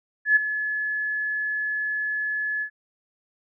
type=tone with ADSR envelope; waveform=sine; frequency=1711 Hz; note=A6; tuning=49 cents flat; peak=-12 dBFS; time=0.25-2.7 s; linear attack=110 ms; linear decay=16 ms; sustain=-12 dB; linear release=83 ms; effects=none